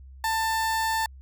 30% pulse tone, 890 Hz, A5, 20 cents sharp, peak -21 dBFS, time 0.24-1.06 s, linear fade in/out 2 ms, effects added 66 Hz sine -43 dBFS peak until 1.21 s

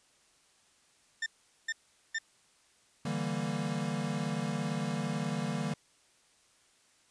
40% pulse tone bursts, 1800 Hz, A6, 39 cents sharp, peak -30 dBFS, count 3, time 1.22-2.186 s, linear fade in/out 5 ms, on 42 ms, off 420 ms
square chord, E half-diminished seventh, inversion third, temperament equal, 146.83 / 164.81 / 196 / 233.1 Hz, D3 / E3 / G3 / Bb3, 0 / 0 / 0 / 0 cents, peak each -38 dBFS, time 3.05-5.74 s, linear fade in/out 5 ms
effects white hiss -66 dBFS RMS until 7.1 s + resampled to 22050 Hz

